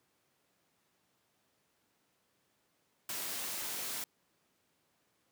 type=noise; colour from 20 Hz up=white; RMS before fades=-39 dBFS; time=3.09-4.04 s; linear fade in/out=2 ms; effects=pink hiss -75 dBFS RMS until 5.31 s + high-pass 150 Hz 12 dB/octave